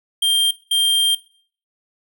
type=tone bursts at uneven times; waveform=square; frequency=3184 Hz; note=G7; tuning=26 cents sharp; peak=-15 dBFS; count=2; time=0.22-0.51 / 0.71-1.15 s; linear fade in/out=5 ms; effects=noise-tail reverb RT60 0.5 s tail -18 dB re dry